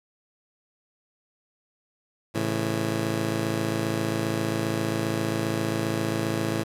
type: chord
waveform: 15% pulse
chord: A major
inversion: none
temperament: just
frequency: 110 / 137.5 / 165 Hz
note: A2 / C#3 / E3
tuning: 0 / -14 / +2 cents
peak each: -22 / -26 / -25 dBFS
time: 2.34-6.64 s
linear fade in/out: 20 ms
effects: resampled to 32000 Hz + 8-bit